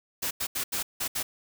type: noise bursts at uneven times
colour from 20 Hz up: white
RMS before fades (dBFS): -30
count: 6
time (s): 0.22-0.31 / 0.4-0.47 / 0.55-0.64 / 0.72-0.83 / 1-1.08 / 1.15-1.23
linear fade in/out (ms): 10
effects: none